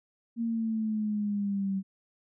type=exponential sweep; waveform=sine; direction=down; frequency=233.1 to 191.5 Hz; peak=-27 dBFS; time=0.36-1.83 s; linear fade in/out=50 ms; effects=none